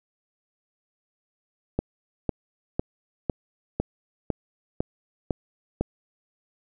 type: click train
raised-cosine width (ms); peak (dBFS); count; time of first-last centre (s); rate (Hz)
2; -10; 9; 1.79-5.81; 1.99
effects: none